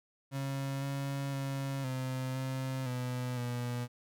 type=tone with pitch steps; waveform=35% pulse; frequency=136.8 / 138.6 / 136.8 / 129.7 / 131.6 / 125.2 / 121.8 Hz; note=C#3 / C#3 / C#3 / C3 / C3 / B2 / B2; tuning=-23 / 0 / -23 / -15 / +10 / +24 / -24 cents; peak=-32 dBFS; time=0.31-3.88 s; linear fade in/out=50 ms; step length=510 ms; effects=none